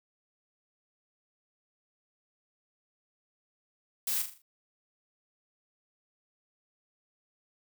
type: noise with echo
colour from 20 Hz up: blue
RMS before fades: -31 dBFS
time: 4.07-4.22 s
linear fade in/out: 5 ms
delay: 40 ms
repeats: 5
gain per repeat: -7 dB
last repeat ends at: 4.42 s
effects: none